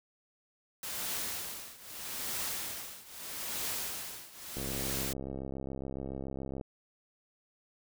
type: noise with tremolo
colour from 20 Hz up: white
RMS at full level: -35 dBFS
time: 0.83-5.13 s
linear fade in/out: 2 ms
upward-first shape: triangle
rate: 0.79 Hz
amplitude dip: 90%
type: click train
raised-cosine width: 2 ms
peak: -26 dBFS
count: 138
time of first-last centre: 4.57-6.612 s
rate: 67.1 Hz
effects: none